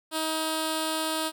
5% pulse tone with notch filter, 316.7 Hz, D#4, 31 cents sharp, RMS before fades -29 dBFS, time 0.11-1.32 s, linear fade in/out 50 ms, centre 2100 Hz, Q 1.1, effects none

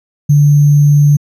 sine tone with sample-and-hold, 145.9 Hz, D3, 11 cents flat, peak -4 dBFS, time 0.29-1.17 s, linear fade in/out 10 ms, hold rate 6300 Hz, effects resampled to 32000 Hz

